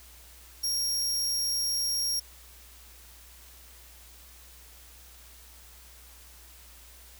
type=tone; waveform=sawtooth; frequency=5588 Hz; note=F8; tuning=in tune; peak=-24 dBFS; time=0.63-2.2 s; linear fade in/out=10 ms; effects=added 60 Hz sine -53 dBFS peak until 7.19 s + white hiss -53 dBFS RMS until 7.19 s